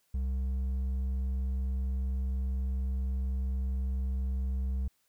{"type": "tone with hard clipping", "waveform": "sine", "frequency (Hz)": 65.41, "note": "C2", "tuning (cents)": 0, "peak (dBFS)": -30, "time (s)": [0.14, 4.88], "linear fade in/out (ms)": 5, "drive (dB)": 4, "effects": ["white hiss -73 dBFS RMS until 5.08 s"]}